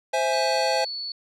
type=chord; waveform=square; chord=C augmented; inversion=none; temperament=equal; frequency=523.3 / 659.3 / 830.6 Hz; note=C5 / E5 / G#5; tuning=0 / 0 / 0 cents; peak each=-26 / -27 / -26 dBFS; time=0.13-0.85 s; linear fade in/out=10 ms
type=tone; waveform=sine; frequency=4435 Hz; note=C#8; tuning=in tune; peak=-29 dBFS; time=0.33-1.12 s; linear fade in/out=2 ms
effects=low-pass 8000 Hz 12 dB/octave